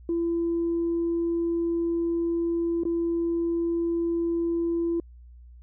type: tone with dropouts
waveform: sine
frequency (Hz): 337.4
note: E4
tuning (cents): +40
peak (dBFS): -22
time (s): 0.09-5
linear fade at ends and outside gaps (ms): 2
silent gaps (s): 2.835-2.852
effects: tanh soft clip ceiling -19 dBFS + added 60 Hz sine -45 dBFS peak until 5.62 s